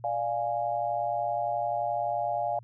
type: chord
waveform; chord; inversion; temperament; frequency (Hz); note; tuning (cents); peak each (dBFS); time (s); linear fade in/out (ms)
sine; D diminished; none; equal; 587.3 / 698.5 / 830.6; D5 / F5 / Ab5; 0 / 0 / 0; -33 / -29 / -32; 0.04-2.59; 2
effects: added 117 Hz sine -48 dBFS peak until 2.63 s